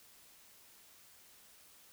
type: silence
effects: white hiss -61 dBFS RMS until 1.92 s